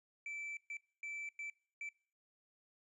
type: tone bursts at uneven times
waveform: triangle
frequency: 2324 Hz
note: D7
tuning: 19 cents flat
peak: -40 dBFS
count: 5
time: 0.26-0.57 / 0.7-0.77 / 1.03-1.29 / 1.39-1.5 / 1.81-1.89 s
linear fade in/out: 2 ms
effects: noise-tail reverb RT60 0.5 s tail -25 dB re dry + resampled to 24000 Hz